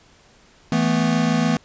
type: chord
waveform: square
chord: E suspended fourth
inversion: none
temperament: equal with one note detuned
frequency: 163.77 / 220 / 246.9 Hz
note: E3 / A3 / B3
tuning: -11 / 0 / 0 cents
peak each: -22 dBFS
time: 0.72-1.57 s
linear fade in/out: 2 ms
effects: pink hiss -53 dBFS RMS until 1.64 s + resampled to 16000 Hz